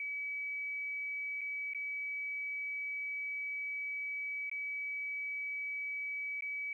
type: tone with dropouts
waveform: sine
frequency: 2283 Hz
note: D7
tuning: 50 cents flat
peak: -36 dBFS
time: 0-6.73 s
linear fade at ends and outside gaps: 2 ms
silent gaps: 1.41-1.414 / 1.735-1.747 / 4.497-4.514 / 6.408-6.422 s
effects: 12-bit